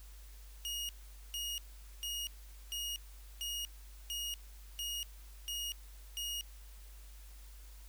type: tone bursts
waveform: sawtooth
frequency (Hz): 2871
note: F7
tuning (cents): +47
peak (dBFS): -34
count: 9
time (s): 0.65-6.41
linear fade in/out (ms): 0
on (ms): 240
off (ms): 450
effects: added 50 Hz sine -50 dBFS peak until 7.88 s + white hiss -61 dBFS RMS until 7.88 s